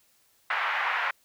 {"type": "band-pass noise", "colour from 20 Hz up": "white", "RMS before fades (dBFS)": -28, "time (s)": [0.5, 1.11], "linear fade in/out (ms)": 5, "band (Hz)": [810, 2100], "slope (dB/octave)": 24, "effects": ["white hiss -65 dBFS RMS until 1.24 s"]}